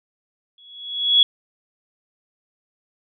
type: tone with exponential growth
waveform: sine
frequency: 3361 Hz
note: G#7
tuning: 20 cents sharp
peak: -8 dBFS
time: 0.58-1.23 s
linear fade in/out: 2 ms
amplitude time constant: 140 ms
effects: none